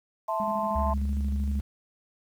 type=chord; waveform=sine; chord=A minor; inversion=second; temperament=equal; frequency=659.3 / 880 / 1046.5 Hz; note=E5 / A5 / C6; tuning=0 / 0 / 0 cents; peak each=-30 dBFS; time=0.28-0.94 s; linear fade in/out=10 ms
type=tone with tremolo; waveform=sine; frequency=207.7 Hz; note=G#3; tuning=in tune; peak=-31 dBFS; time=0.4-1.6 s; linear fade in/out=0 ms; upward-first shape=square; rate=13 Hz; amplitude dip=45%
type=tone; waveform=sine; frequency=70.2 Hz; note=C#2; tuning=22 cents sharp; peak=-25 dBFS; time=0.75-1.61 s; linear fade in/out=10 ms
effects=tanh soft clip ceiling -13 dBFS + 9-bit